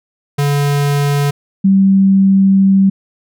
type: tone pair in turn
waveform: square / sine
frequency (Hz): 143.2 / 193.82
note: D3 / G3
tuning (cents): -43 / -19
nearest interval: perfect fourth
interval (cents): 524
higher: second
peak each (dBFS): -12 / -6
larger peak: second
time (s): 0.38-1.31 / 1.64-2.9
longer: second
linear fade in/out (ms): 10
effects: none